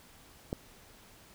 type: click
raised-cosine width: 2 ms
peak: -19 dBFS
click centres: 0.529 s
effects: pink hiss -57 dBFS RMS until 1.34 s